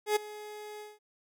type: tone with ADSR envelope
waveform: 30% pulse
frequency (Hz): 421.3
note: G#4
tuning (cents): +25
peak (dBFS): -20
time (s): 0.06-0.99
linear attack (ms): 100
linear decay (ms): 12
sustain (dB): -19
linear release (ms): 190
effects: none